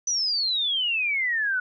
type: exponential sweep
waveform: sine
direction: down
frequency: 6040 to 1458 Hz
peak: -22 dBFS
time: 0.07-1.6 s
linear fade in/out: 5 ms
effects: none